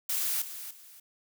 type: noise with echo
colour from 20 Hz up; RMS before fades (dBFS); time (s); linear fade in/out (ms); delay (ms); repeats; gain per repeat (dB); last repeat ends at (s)
blue; -30; 0.09-0.42; 5; 290; 2; -11; 1
effects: none